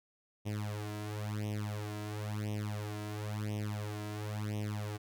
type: tone with flanger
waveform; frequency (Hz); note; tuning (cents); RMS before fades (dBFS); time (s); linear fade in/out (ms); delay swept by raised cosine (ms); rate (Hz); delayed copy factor
sawtooth; 105.3; G#2; +24; -38; 0.45-4.98; 20; 0.33 to 3.03; 0.97; +1
effects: none